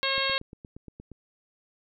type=harmonic tone; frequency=541 Hz; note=C#5; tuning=42 cents flat; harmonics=1 / 2 / 3 / 4 / 5 / 6 / 7 / 8; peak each=-33 / -33 / -33 / -33 / -33 / -33 / -33 / -33 dBFS; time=0.03-0.38 s; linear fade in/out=0 ms
type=click train; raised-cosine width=3 ms; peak=-30 dBFS; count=9; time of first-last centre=0.18-1.117 s; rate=8.54 Hz
effects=none